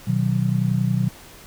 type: chord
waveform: sine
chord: B major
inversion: none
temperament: just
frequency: 123.47 / 154.34 / 185.21 Hz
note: B2 / D#3 / F#3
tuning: 0 / -14 / +2 cents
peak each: -21 / -24 / -22 dBFS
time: 0.07-1.09 s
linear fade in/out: 10 ms
effects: pink hiss -44 dBFS RMS until 1.46 s